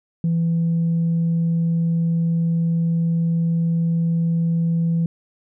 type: tone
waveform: sine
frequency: 166.7 Hz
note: E3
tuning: 20 cents sharp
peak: -15 dBFS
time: 0.24-5.06 s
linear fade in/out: 2 ms
effects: tanh soft clip ceiling -14 dBFS